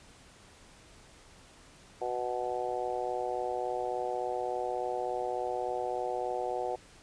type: harmonic tone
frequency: 123.47 Hz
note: B2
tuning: in tune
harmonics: 3 / 4 / 5 / 6 / 7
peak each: -38 / -36 / -39 / -35 / -41 dBFS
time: 2.01-6.76 s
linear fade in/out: 10 ms
effects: pink hiss -56 dBFS RMS until 7.02 s + resampled to 22050 Hz